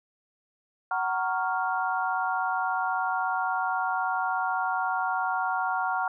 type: chord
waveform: sine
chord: Gb major seventh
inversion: none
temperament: equal with one note detuned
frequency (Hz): 748.6 / 932.3 / 1108.7 / 1396.9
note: Gb5 / Bb5 / Db6 / F6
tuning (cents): +20 / 0 / 0 / 0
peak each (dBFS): -29 / -31 / -33 / -30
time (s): 0.91-6.08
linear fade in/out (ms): 2
effects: none